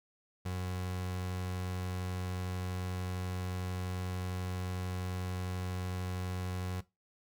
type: tone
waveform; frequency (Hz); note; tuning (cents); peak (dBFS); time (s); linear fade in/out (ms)
30% pulse; 91.3; F#2; -23; -32; 0.45-6.81; 10
effects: noise-tail reverb RT60 0.2 s tail -17 dB re dry